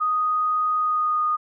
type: tone with pitch glide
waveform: sine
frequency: 1244.5 to 1230.9 Hz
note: D#6 to D#6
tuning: 0 to -19 cents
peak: -19 dBFS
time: 0-1.37 s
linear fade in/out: 20 ms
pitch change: -19 cents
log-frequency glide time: 0.78-1.24 s
effects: none